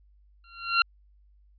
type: tone with exponential growth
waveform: 20% pulse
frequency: 1376 Hz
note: F6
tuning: 26 cents flat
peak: -11 dBFS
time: 0.44-0.82 s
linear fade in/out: 2 ms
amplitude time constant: 81 ms
effects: added 50 Hz sine -56 dBFS peak until 1.58 s + resampled to 11025 Hz